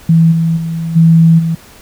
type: tone with level steps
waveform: sine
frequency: 164.3 Hz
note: E3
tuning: 5 cents flat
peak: -4 / -9 / -15 / -3 / -11 dBFS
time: 0.09-1.55 s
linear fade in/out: 5 ms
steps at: 0.31 / 0.56 / 0.95 / 1.38 s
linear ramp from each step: 20 ms
effects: pink hiss -39 dBFS RMS until 1.81 s